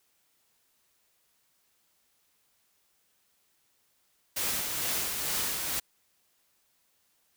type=noise with tremolo; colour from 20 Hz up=white; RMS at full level=-30 dBFS; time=4.36-5.8 s; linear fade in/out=10 ms; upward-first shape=sine; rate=2.2 Hz; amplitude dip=35%; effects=white hiss -71 dBFS RMS until 7.36 s